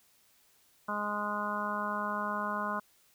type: harmonic tone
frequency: 207.7 Hz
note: G#3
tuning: in tune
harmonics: 1 / 2 / 3 / 4 / 5 / 6 / 7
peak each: -39 / -47 / -40 / -43 / -35 / -38 / -39 dBFS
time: 0.88-2.8 s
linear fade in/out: 10 ms
effects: white hiss -66 dBFS RMS until 3.14 s